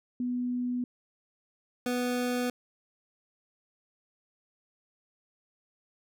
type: tone pair in turn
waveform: sine / 25% pulse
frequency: 246.9 / 246.9 Hz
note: B3 / B3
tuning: 0 / 0 cents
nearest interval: unison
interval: 0 cents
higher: neither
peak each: -28 / -24 dBFS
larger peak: second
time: 0.2-0.84 / 1.86-2.5 s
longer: neither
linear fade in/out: 2 ms
effects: none